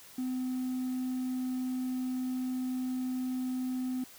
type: tone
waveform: triangle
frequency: 255.1 Hz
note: C4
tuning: 44 cents flat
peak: -28 dBFS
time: 0.18-4.04 s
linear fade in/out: 5 ms
effects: tanh soft clip ceiling -26 dBFS + white hiss -53 dBFS RMS until 4.18 s